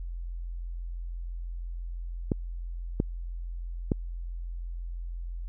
clicks, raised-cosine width 3 ms, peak -11 dBFS, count 3, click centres 2.318 / 3.001 / 3.918 s, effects added 43 Hz sine -33 dBFS peak until 5.48 s

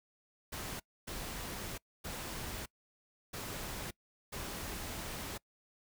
pink noise bursts at uneven times, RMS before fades -42 dBFS, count 5, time 0.52-0.8 / 1.07-1.78 / 2.04-2.66 / 3.33-3.91 / 4.32-5.38 s, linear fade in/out 10 ms, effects noise-tail reverb RT60 0.1 s tail -24 dB re dry

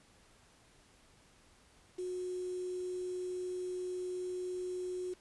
sine tone with quantisation, 364.3 Hz, F#4, 27 cents flat, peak -36 dBFS, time 1.98-5.14 s, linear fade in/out 10 ms, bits 9, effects pink hiss -64 dBFS RMS until 5.2 s + resampled to 24000 Hz

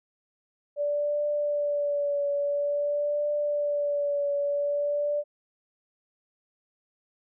sine tone with vibrato, 580 Hz, D5, 22 cents flat, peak -24 dBFS, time 0.76-5.24 s, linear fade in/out 50 ms, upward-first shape triangle, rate 0.49 Hz, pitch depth 30 cents each way, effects none

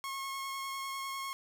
sawtooth tone with vibrato, 1087 Hz, C#6, 34 cents flat, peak -33 dBFS, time 0.04-1.33 s, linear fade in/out 0 ms, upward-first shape triangle, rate 10 Hz, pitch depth 14 cents each way, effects none

